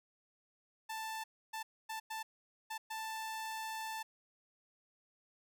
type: tone bursts at uneven times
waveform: sawtooth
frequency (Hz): 883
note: A5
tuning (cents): +6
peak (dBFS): -36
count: 6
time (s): 0.89-1.24 / 1.53-1.63 / 1.89-2 / 2.1-2.23 / 2.7-2.78 / 2.9-4.03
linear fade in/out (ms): 10
effects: none